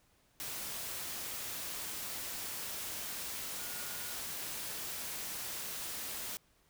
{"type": "tone in noise", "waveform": "sine", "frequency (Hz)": 1440, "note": "F#6", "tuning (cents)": -47, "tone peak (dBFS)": -52, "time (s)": [3.59, 4.13], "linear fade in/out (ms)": 0, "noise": "white", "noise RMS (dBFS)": -41, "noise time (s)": [0.4, 6.37], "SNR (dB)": -14, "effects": ["pink hiss -70 dBFS RMS until 6.69 s"]}